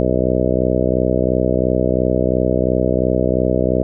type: harmonic tone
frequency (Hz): 62.9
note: B1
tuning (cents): +32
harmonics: 1 / 2 / 3 / 4 / 5 / 6 / 7 / 8 / 9 / 10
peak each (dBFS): -23 / -23 / -23 / -23 / -23 / -23 / -23 / -23 / -23 / -23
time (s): 0-3.83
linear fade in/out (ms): 0
effects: none